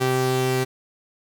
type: tone pair together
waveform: sawtooth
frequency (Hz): 129.5 / 388.8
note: C3 / G4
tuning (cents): -17 / -14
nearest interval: octave + perfect fifth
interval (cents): 1903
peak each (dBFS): -19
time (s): 0-0.65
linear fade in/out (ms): 20
effects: none